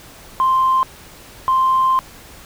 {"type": "tone pair in turn", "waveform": "sine", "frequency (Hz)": [1046.5, 1046.5], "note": ["C6", "C6"], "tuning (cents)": [0, 0], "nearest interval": "unison", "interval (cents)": 0, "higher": "neither", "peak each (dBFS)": -11, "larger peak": "neither", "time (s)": [[0.4, 0.83], [1.48, 1.99]], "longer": "second", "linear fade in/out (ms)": 0, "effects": ["tanh soft clip ceiling -8 dBFS", "pink hiss -41 dBFS RMS until 2.45 s"]}